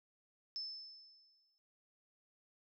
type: tone with exponential decay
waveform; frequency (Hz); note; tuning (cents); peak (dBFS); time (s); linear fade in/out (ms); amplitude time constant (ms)
sine; 5260; E8; -5; -38; 0.56-1.58; 0; 220
effects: noise-tail reverb RT60 0.1 s tail -25 dB re dry